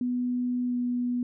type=tone with pitch glide; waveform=sine; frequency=247.1 to 245 Hz; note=B3 to B3; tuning=+1 to -14 cents; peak=-25 dBFS; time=0.01-1.23 s; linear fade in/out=2 ms; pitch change=-15 cents; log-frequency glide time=0.67-0.75 s; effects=none

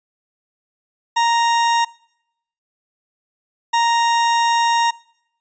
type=tone bursts at uneven times; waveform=40% pulse; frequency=932.3 Hz; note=A#5; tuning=in tune; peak=-13 dBFS; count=2; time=1.16-1.85 / 3.73-4.91 s; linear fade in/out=10 ms; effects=noise-tail reverb RT60 0.8 s tail -24 dB re dry + resampled to 16000 Hz

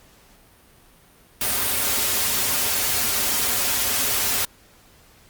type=noise with comb filter; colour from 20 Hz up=white; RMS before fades=-22 dBFS; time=1.41-4.45 s; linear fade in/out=2 ms; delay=6.1 ms; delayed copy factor=-0.85; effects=pink hiss -53 dBFS RMS until 5.29 s + Opus 48 kbps

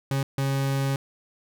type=tone bursts at uneven times; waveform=40% pulse; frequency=136.7 Hz; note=C#3; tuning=24 cents flat; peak=-22 dBFS; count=2; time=0.11-0.23 / 0.38-0.96 s; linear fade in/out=2 ms; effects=none

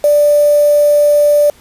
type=tone with quantisation; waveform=sine; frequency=587.3 Hz; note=D5; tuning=in tune; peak=-6 dBFS; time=0.04-1.5 s; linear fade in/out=2 ms; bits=4; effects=pink hiss -45 dBFS RMS until 1.6 s + resampled to 32000 Hz

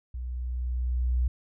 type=tone with level ramp; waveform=sine; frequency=61.74 Hz; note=B1; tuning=in tune; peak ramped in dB=-32 to -21 dBFS; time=0.14-1.28 s; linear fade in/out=5 ms; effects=none

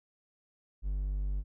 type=tone; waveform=triangle; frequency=49 Hz; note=G1; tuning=in tune; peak=-28 dBFS; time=0.82-1.44 s; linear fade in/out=50 ms; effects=none

